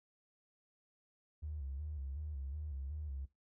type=tone with vibrato; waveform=triangle; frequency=71.8 Hz; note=D2; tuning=39 cents flat; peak=-36 dBFS; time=1.42-3.26 s; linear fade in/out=20 ms; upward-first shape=square; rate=2.7 Hz; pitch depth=100 cents each way; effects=noise-tail reverb RT60 0.2 s tail -21 dB re dry + tanh soft clip ceiling -37 dBFS